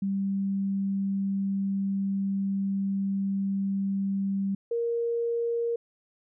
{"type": "tone pair in turn", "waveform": "sine", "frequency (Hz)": [196, 467.9], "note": ["G3", "A#4"], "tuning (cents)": [0, 6], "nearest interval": "octave + minor third", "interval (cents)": 1506, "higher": "second", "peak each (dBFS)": -25, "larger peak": "neither", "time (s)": [[0.02, 4.55], [4.71, 5.76]], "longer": "first", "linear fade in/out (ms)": 5, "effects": []}